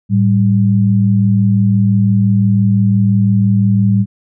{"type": "tone pair together", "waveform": "sine", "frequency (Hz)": [109.8, 195.64], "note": ["A2", "G3"], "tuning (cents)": [-3, -3], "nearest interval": "minor seventh", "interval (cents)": 1000, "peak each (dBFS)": -11, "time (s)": [0.09, 4.06], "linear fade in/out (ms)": 50, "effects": []}